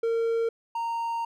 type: tone pair in turn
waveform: triangle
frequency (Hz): 458.4 / 925.3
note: A#4 / A#5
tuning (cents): -29 / -13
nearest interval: octave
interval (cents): 1216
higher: second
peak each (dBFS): -21 / -25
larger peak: first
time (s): 0.03-0.49 / 0.75-1.25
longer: second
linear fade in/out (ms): 5
effects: none